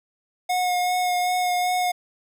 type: tone with vibrato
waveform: square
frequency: 723 Hz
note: F#5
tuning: 40 cents flat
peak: -21 dBFS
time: 0.49-1.92 s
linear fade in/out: 10 ms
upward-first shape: sine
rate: 2.6 Hz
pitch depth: 15 cents each way
effects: none